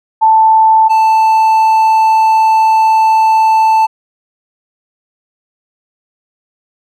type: tone pair in turn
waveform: sine / triangle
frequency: 882 / 882 Hz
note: A5 / A5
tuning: +4 / +4 cents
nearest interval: unison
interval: 0 cents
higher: neither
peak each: -4 dBFS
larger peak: neither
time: 0.21-0.89 / 0.89-3.87 s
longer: second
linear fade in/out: 20 ms
effects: none